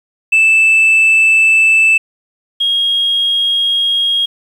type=tone pair in turn; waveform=sine; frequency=2637 / 3268 Hz; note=E7 / G#7; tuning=0 / -29 cents; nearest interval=major third; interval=371 cents; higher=second; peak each=-4 / -10 dBFS; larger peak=first; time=0.32-1.98 / 2.6-4.26 s; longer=neither; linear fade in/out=10 ms; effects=tanh soft clip ceiling -5 dBFS + 7-bit